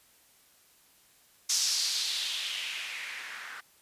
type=noise with low-pass filter sweep; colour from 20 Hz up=violet; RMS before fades=-33 dBFS; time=1.49-3.61 s; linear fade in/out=10 ms; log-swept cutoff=5900 to 1500 Hz; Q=2.8; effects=white hiss -62 dBFS RMS until 3.81 s + resampled to 32000 Hz